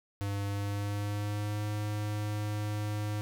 square tone with pitch glide, 100.4 to 105.03 Hz, G2 to G#2, +42 to +20 cents, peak -32 dBFS, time 0.21-3.21 s, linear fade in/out 0 ms, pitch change +78 cents, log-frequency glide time 0.47-1.64 s, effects none

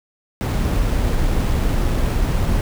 brown noise with sample-and-hold, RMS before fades -18 dBFS, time 0.41-2.61 s, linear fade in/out 0 ms, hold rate 11025 Hz, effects none

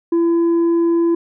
sine tone with tanh clipping, 337.1 Hz, E4, 39 cents sharp, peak -13 dBFS, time 0.12-1.15 s, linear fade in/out 5 ms, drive 3 dB, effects none

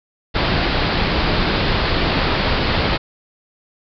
pink low-pass noise, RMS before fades -18 dBFS, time 0.34-2.98 s, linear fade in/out 20 ms, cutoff 4900 Hz, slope 96 dB/octave, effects none

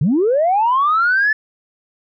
sine linear sweep, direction up, 123.8 to 1760 Hz, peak -11 dBFS, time 0.01-1.33 s, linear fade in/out 5 ms, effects tanh soft clip ceiling -8 dBFS

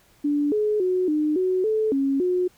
sine tone with pitch steps, 291.2 / 423.4 / 367.3 / 303.4 / 370.6 / 435.1 / 273.7 / 362.2 Hz, D4 / G#4 / F#4 / D#4 / F#4 / A4 / C#4 / F#4, -15 / +33 / -13 / -44 / +3 / -19 / -22 / -37 cents, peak -19 dBFS, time 0.24-2.48 s, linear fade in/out 10 ms, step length 280 ms, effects pink hiss -58 dBFS RMS until 2.57 s

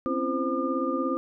sine tone cluster, 257.6 / 274.5 / 337.9 / 519 / 1206 Hz, C4 / C#4 / E4 / C5 / D6, -27 / -17 / +43 / -14 / +46 cents, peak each -31 dBFS, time 0.06-1.17 s, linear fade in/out 0 ms, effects none

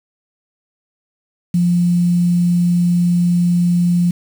sine tone with quantisation, 174.9 Hz, F3, 3 cents sharp, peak -11 dBFS, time 1.54-4.11 s, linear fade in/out 5 ms, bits 6, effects none

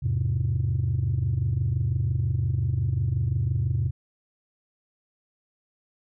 sine chord, E augmented, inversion none, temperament just, 82.41 / 103.01 / 128.76 Hz, E2 / G#2 / B#2, 0 / -14 / -27 cents, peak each -27 / -25 / -24 dBFS, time 0.02-3.91 s, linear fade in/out 20 ms, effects tanh soft clip ceiling -17 dBFS

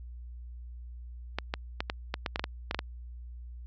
clicks, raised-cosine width 0.3 ms, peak -14 dBFS, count 12, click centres 1.386 / 1.539 / 1.805 / 1.899 / 2.141 / 2.262 / 2.359 / 2.395 / 2.441 / 2.711 / 2.746 / 2.791 s, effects added 60 Hz sine -41 dBFS peak until 3.66 s + resampled to 16000 Hz

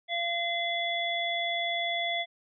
harmonic tone, 685 Hz, F5, 34 cents flat, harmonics 1 / 3 / 5, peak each -32 / -32 / -32 dBFS, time 0.08-2.26 s, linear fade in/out 50 ms, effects none

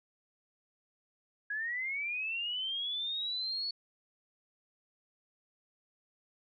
sine linear sweep, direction up, 1648 to 4435 Hz, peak -33 dBFS, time 1.5-3.71 s, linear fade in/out 5 ms, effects none

